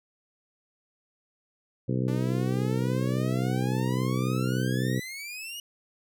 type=harmonic tone; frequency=63.6 Hz; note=C2; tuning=48 cents flat; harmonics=2 / 3 / 4 / 5 / 6 / 7 / 8; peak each=-27 / -31 / -33 / -35 / -37 / -38 / -39 dBFS; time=1.88-5 s; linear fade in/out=10 ms
type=exponential sweep; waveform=sawtooth; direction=up; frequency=288.9 to 2928 Hz; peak=-33 dBFS; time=2.08-5.6 s; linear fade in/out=2 ms
effects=none